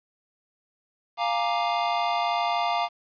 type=chord; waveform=square; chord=Bb dominant seventh; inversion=second; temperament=equal with one note detuned; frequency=698.5 / 830.6 / 932.3 / 1178.7 Hz; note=F5 / Ab5 / Bb5 / D6; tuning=0 / 0 / 0 / +6 cents; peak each=-27 / -32 / -30 / -31 dBFS; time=1.17-2.89 s; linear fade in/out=50 ms; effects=resampled to 11025 Hz + 9-bit

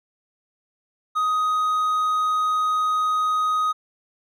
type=tone; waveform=triangle; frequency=1252 Hz; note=D#6; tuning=10 cents sharp; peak=-17 dBFS; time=1.15-3.73 s; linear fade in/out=20 ms; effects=none

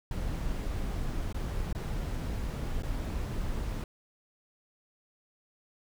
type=noise with dropouts; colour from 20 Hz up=brown; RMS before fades=-33 dBFS; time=0.11-3.84 s; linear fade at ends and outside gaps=2 ms; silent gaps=1.327-1.344 / 1.728-1.749 / 2.823-2.832 s; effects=none

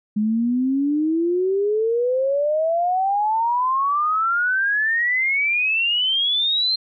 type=exponential sweep; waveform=sine; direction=up; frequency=207.7 to 4186 Hz; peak=-17 dBFS; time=0.16-6.76 s; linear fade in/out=10 ms; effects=none

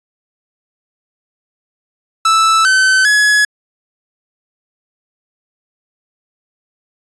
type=tone with pitch steps; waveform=45% pulse; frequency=1317 / 1530 / 1689 Hz; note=E6 / G6 / G#6; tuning=-2 / -42 / +29 cents; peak=-8 dBFS; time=2.25-3.45 s; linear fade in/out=5 ms; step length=400 ms; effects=resampled to 22050 Hz

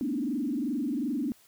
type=tone with frequency modulation; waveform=sine; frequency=268.2 Hz; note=C4; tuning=43 cents sharp; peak=-27 dBFS; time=0.01-1.32 s; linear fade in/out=0 ms; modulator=22.7 Hz; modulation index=1.9; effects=white hiss -60 dBFS RMS until 1.47 s

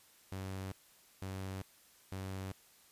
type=tone bursts; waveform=sawtooth; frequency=95.4 Hz; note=G2; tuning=47 cents flat; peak=-36 dBFS; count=3; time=0.32-2.52 s; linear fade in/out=0 ms; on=400 ms; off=500 ms; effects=white hiss -64 dBFS RMS until 2.91 s + resampled to 32000 Hz

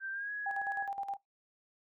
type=tone with pitch glide; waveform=sine; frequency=1568 to 1670.9 Hz; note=G6 to G#6; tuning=0 to +10 cents; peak=-36 dBFS; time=0-0.89 s; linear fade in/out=50 ms; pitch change=+110 cents; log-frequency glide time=0.11-0.31 s
type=tone with tremolo; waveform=sine; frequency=794 Hz; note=G5; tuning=22 cents sharp; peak=-33 dBFS; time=0.46-1.17 s; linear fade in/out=5 ms; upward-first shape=square; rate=9.6 Hz; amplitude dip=65%
effects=noise-tail reverb RT60 0.2 s tail -25 dB re dry

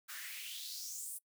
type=noise with high-pass filter sweep; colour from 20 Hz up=white; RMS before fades=-45 dBFS; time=0.08-1.19 s; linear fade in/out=20 ms; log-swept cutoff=1400 to 10000 Hz; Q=3.8; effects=noise-tail reverb RT60 0.1 s tail -23 dB re dry

